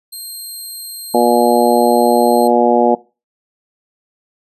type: tone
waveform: 10% pulse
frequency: 4186 Hz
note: C8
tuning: in tune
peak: -20 dBFS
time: 0.12-2.48 s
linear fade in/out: 10 ms
type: harmonic tone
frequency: 120 Hz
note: B2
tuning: 49 cents flat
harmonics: 2 / 3 / 4 / 5 / 6 / 7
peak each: -16 / -16 / -16 / -16 / -16 / -16 dBFS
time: 1.14-2.95 s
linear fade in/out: 5 ms
effects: noise-tail reverb RT60 0.3 s tail -21 dB re dry + resampled to 32000 Hz